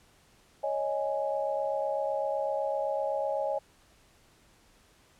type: chord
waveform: sine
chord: C# suspended second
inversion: none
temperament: equal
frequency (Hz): 554.4 / 622.3 / 830.6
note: C#5 / D#5 / G#5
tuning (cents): 0 / 0 / 0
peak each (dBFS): -31 / -32 / -34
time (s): 0.63-3.59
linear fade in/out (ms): 10
effects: pink hiss -62 dBFS RMS until 5.19 s + low-pass 11000 Hz 12 dB/octave